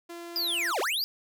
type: tone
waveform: sawtooth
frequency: 342 Hz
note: F4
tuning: 36 cents flat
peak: -35 dBFS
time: 0.09-0.72 s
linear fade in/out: 10 ms
type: linear two-way sweep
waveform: square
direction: down then up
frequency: 5010 to 336 to 5010 Hz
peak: -27 dBFS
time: 0.36-1.04 s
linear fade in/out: 0 ms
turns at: 0.8 s
effects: none